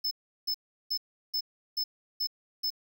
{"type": "tone bursts", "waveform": "square", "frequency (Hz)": 5240, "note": "E8", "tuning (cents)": -11, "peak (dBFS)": -28, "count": 7, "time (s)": [0.04, 2.704], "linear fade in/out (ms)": 10, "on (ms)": 72, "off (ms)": 360, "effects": []}